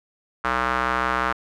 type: tone with band-pass filter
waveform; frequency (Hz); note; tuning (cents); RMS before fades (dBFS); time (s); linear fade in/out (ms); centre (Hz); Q
square; 62.8; B1; +30; -23; 0.44-1.33; 10; 1300; 2.6
effects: none